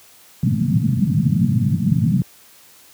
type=band-pass noise; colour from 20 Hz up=pink; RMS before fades=-17 dBFS; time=0.43-2.22 s; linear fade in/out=2 ms; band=110 to 220 Hz; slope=48 dB/octave; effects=white hiss -48 dBFS RMS until 2.93 s + high-pass 60 Hz 12 dB/octave

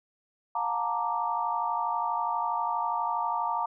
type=chord; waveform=sine; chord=Bb major seventh; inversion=second; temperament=equal with one note detuned; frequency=712.7 / 880 / 932.3 / 1174.7 Hz; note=F5 / A5 / Bb5 / D6; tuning=+35 / 0 / 0 / 0 cents; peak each=-34 / -34 / -29 / -33 dBFS; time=0.55-3.66 s; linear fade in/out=5 ms; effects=none

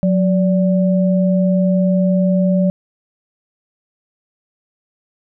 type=tone pair together; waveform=sine; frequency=182.95 / 580 Hz; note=F#3 / D5; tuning=-19 / -22 cents; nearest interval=octave + minor sixth; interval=1997 cents; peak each=-12 / -19 dBFS; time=0.03-2.7 s; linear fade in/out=0 ms; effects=none

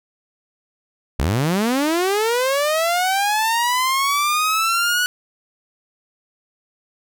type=linear sweep; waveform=sawtooth; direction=up; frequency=56.5 to 1480 Hz; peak=-13 dBFS; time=1.19-5.06 s; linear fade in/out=0 ms; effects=none

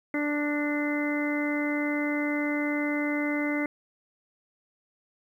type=harmonic tone with a mistuned harmonic; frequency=293.7 Hz; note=D4; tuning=in tune; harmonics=1 / 2 / 3 / 4 / 5 / 6 / 7; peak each=-27 / -34 / -41 / -42 / -39 / -42 / -32 dBFS; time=0.14-3.66 s; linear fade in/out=2 ms; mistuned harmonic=6; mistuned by=+19 cents; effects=10-bit

